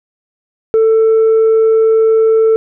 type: tone with tanh clipping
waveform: sine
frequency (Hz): 444.5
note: A4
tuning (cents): +18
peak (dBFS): -7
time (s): 0.74-2.56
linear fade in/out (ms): 0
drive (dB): 1
effects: none